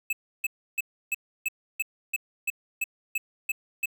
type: tone bursts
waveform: square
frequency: 2605 Hz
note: E7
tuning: 21 cents flat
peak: -25 dBFS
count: 12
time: 0.1-3.858 s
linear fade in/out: 5 ms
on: 29 ms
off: 310 ms
effects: none